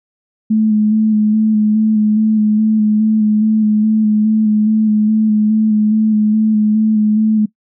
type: tone with vibrato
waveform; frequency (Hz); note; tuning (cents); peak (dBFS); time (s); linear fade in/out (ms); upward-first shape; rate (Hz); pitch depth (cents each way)
sine; 215.1; A3; -39; -9; 0.5-7.46; 10; square; 2.4; 20
effects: noise-tail reverb RT60 0.1 s tail -20 dB re dry